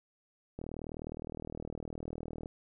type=click train; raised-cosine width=2 ms; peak=-27 dBFS; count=75; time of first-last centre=0.59-2.459 s; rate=39.6 Hz; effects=none